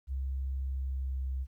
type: tone with pitch glide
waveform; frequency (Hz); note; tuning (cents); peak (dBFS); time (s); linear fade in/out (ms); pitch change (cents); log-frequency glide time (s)
sine; 66.6 to 65.68; C2 to C2; +31 to +7; -31; 0.07-1.47; 50; -24; 0.65-1.3
effects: 12-bit